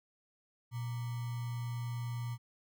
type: tone with sample-and-hold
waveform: sine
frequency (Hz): 119.8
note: A#2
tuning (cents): +48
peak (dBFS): -35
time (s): 0.71-2.38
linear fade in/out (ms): 50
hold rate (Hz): 1050
effects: none